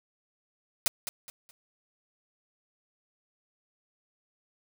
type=noise with echo; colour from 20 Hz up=white; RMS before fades=-25 dBFS; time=0.86-0.88 s; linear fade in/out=0 ms; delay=210 ms; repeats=3; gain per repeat=-10 dB; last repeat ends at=1.51 s; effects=none

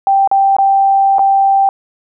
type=tone with dropouts; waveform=sine; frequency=784 Hz; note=G5; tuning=in tune; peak=-7 dBFS; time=0.07-1.69 s; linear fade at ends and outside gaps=1 ms; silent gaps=0.275-0.314 / 0.566-0.585 / 1.184-1.192 s; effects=none

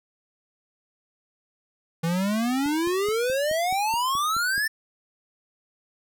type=exponential sweep; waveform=square; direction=up; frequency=161.8 to 1800 Hz; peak=-23 dBFS; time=2.03-4.68 s; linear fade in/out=10 ms
type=click train; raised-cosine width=3 ms; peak=-28 dBFS; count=10; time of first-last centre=2.66-4.579 s; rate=4.69 Hz
effects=none

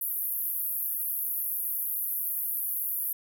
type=band-pass noise; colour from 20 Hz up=pink; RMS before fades=-31 dBFS; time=0.01-3.13 s; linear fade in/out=5 ms; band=11000 to 16000 Hz; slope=96 dB/octave; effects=none

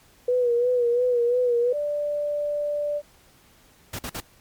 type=tone with vibrato; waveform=sine; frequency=486.4 Hz; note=B4; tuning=26 cents flat; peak=-18 dBFS; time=0.28-1.73 s; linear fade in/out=5 ms; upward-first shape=sine; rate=2.9 Hz; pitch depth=52 cents each way
type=tone; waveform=sine; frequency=587.3 Hz; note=D5; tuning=in tune; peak=-23 dBFS; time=1.71-3.02 s; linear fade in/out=50 ms
type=noise bursts; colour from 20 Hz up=pink; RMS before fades=-32 dBFS; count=3; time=3.93-4.203 s; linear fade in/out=5 ms; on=59 ms; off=48 ms
effects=pink hiss -56 dBFS RMS until 4.4 s + MP3 96 kbps

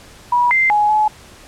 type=tone with pitch steps; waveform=sine; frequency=970 / 2085 / 836 / 853 Hz; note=B5 / C7 / G#5 / G#5; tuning=-31 / -7 / +11 / +46 cents; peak=-11 dBFS; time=0.32-1.08 s; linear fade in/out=5 ms; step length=190 ms; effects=pink hiss -42 dBFS RMS until 1.47 s + low-pass 10000 Hz 12 dB/octave

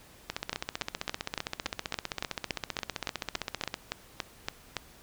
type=two click trains; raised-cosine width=0.2 ms; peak=-14 / -13 dBFS; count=54 / 16; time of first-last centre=0.3-3.742 / 0.53-4.767 s; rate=15.4 / 3.54 Hz; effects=pink hiss -55 dBFS RMS until 5.02 s

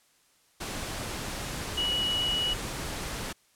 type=tone in noise; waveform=sine; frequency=2927 Hz; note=F#7; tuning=19 cents flat; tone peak=-26 dBFS; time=1.77-2.54 s; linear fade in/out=10 ms; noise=pink; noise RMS=-35 dBFS; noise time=0.6-3.33 s; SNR=+6 dB; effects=white hiss -65 dBFS RMS until 3.55 s + low-pass 11000 Hz 12 dB/octave

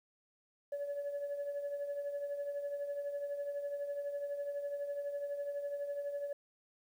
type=tone with tremolo; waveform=sine; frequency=571 Hz; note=D5; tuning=49 cents flat; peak=-32 dBFS; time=0.72-6.33 s; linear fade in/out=5 ms; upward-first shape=triangle; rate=12 Hz; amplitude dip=65%; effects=tanh soft clip ceiling -33 dBFS + 11-bit

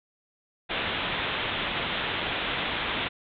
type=low-pass noise; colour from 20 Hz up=white; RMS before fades=-30 dBFS; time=0.69-3.09 s; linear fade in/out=20 ms; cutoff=3700 Hz; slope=96 dB/octave; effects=none

